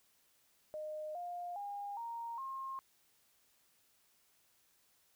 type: tone with pitch steps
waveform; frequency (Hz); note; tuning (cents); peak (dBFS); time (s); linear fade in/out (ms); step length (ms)
sine; 614 / 705.3 / 810.2 / 930.6 / 1069; D#5 / F5 / G#5 / A#5 / C6; -23 / +17 / -43 / -3 / +37; -40; 0.74-2.79; 0; 410
effects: white hiss -72 dBFS RMS until 5.15 s